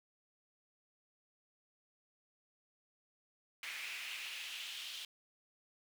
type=noise with high-pass filter sweep; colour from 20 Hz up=brown; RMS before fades=-45 dBFS; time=3.63-5.05 s; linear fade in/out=2 ms; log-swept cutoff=2200 to 3300 Hz; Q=3.1; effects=none